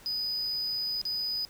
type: tone with dropouts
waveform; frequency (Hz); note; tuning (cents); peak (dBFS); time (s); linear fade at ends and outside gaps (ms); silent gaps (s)
triangle; 4978; D#8; 0; -28; 0.06-1.45; 0; 1.015-1.053
effects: pink hiss -54 dBFS RMS until 1.49 s